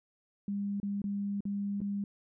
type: tone with dropouts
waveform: sine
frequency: 201.3 Hz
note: G3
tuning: 46 cents sharp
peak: -31 dBFS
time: 0.48-2.04 s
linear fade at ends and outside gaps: 2 ms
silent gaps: 0.801-0.83 / 1.018-1.04 / 1.406-1.453 / 1.805-1.815 s
effects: none